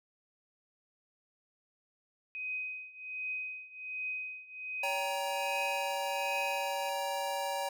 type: tone with tremolo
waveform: sine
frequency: 2512 Hz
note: D#7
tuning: 16 cents sharp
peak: -33 dBFS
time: 2.35-6.89 s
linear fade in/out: 0 ms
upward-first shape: triangle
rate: 1.3 Hz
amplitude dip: 90%
type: chord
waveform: square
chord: G diminished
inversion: second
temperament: just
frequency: 564.5 / 784 / 940.8 Hz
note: Db5 / G5 / Bb5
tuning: +31 / 0 / +16 cents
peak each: -38 dBFS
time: 4.83-7.69 s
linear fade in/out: 5 ms
effects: none